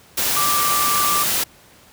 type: tone in noise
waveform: sine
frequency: 1174.7 Hz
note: D6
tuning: in tune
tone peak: -19 dBFS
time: 0.36-1.24 s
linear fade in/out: 10 ms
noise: white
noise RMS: -20 dBFS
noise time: 0.17-1.44 s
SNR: -2 dB
effects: pink hiss -49 dBFS RMS until 1.92 s + high-pass 60 Hz 12 dB/octave